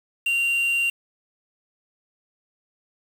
triangle tone with quantisation, 2768 Hz, F7, 16 cents flat, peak -18 dBFS, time 0.26-0.9 s, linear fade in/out 5 ms, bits 6, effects none

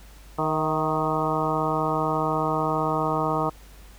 harmonic tone with a mistuned harmonic, 155.8 Hz, D#3, 3 cents sharp, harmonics 1 / 2 / 3 / 4 / 5 / 6 / 7 / 8, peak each -30 / -30 / -30 / -30 / -30 / -30 / -30 / -30 dBFS, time 0.38-3.5 s, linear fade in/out 10 ms, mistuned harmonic 4, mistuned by +42 cents, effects added 50 Hz sine -45 dBFS peak until 3.98 s + pink hiss -52 dBFS RMS until 3.98 s

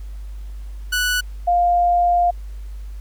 sawtooth / sine tone pair in turn, 1480 / 702.1 Hz, F#6 / F5, 0 / +9 cents, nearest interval octave + minor second, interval 1291 cents, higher first, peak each -14 / -13 dBFS, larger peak second, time 0.92-1.21 / 1.47-2.31 s, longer second, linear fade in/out 10 ms, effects added 50 Hz sine -29 dBFS peak until 3 s + pink hiss -54 dBFS RMS until 3 s

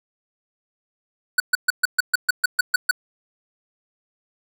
square tone bursts, 1487 Hz, F#6, 8 cents sharp, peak -14 dBFS, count 11, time 1.38-2.911 s, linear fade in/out 5 ms, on 21 ms, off 130 ms, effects none

